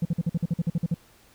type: tone bursts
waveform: sine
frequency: 167.8 Hz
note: E3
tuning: 31 cents sharp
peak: -18 dBFS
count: 12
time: 0.02-0.943 s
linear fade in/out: 5 ms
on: 32 ms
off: 49 ms
effects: tanh soft clip ceiling -20 dBFS + pink hiss -57 dBFS RMS until 1.34 s